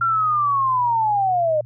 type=linear sweep; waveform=sine; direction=down; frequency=1378 to 594 Hz; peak=-16 dBFS; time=0.01-1.61 s; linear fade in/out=5 ms; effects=added 119 Hz sine -36 dBFS peak until 1.65 s